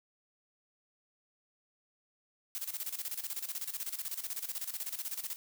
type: noise with tremolo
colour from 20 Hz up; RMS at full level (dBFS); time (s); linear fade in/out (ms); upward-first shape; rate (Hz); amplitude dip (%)
blue; -37; 2.55-5.36; 0; square; 16; 75
effects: none